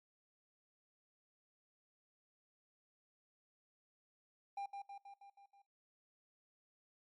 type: tone with echo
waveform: triangle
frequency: 798 Hz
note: G5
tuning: 31 cents sharp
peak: -38 dBFS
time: 4.57-4.66 s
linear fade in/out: 5 ms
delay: 160 ms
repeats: 6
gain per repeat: -4 dB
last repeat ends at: 5.62 s
effects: noise-tail reverb RT60 0.7 s tail -25 dB re dry + MP3 48 kbps